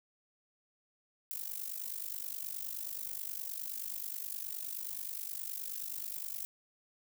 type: noise with amplitude modulation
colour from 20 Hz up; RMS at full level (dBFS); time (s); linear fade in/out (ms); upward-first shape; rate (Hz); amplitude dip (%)
violet; -37; 1.31-6.45; 0; sine; 49.5; 85
effects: none